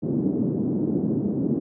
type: band-pass noise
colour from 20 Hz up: white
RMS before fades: -24 dBFS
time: 0.02-1.6 s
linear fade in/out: 20 ms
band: 150 to 320 Hz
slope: 24 dB/octave
effects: none

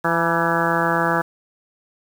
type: harmonic tone with a mistuned harmonic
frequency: 167.9 Hz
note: E3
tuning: 32 cents sharp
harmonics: 1 / 2 / 3 / 4 / 5 / 6 / 7 / 8 / 9 / 10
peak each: -26 / -26 / -26 / -26 / -26 / -26 / -26 / -26 / -26 / -26 dBFS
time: 0.04-1.22 s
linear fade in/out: 10 ms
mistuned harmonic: 6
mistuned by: -59 cents
effects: 7-bit

